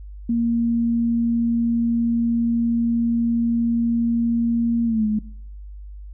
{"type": "tone with pitch glide", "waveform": "sine", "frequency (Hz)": [233.1, 213.8], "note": ["A#3", "A3"], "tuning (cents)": [0, -49], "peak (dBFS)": -17, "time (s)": [0.29, 5.19], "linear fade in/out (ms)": 5, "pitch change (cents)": -149, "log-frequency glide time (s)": [4.85, 5.05], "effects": ["noise-tail reverb RT60 0.6 s tail -20 dB re dry", "added 50 Hz sine -34 dBFS peak until 6.13 s"]}